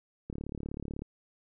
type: click train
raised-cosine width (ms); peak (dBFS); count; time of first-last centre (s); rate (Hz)
3; -25; 27; 0.3-1.02; 36.1
effects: none